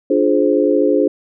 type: chord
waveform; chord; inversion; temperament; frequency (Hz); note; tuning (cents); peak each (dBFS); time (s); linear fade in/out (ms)
sine; D half-diminished seventh; none; equal with one note detuned; 293.7 / 349.2 / 421.3 / 523.3; D4 / F4 / Ab4 / C5; 0 / 0 / +25 / 0; -16 / -18 / -16 / -17; 0.1-1.08; 5
effects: none